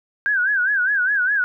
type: tone with vibrato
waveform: sine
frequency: 1568 Hz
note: G6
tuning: in tune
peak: -16 dBFS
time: 0.26-1.44 s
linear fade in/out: 0 ms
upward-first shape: sine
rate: 4.9 Hz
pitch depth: 140 cents each way
effects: none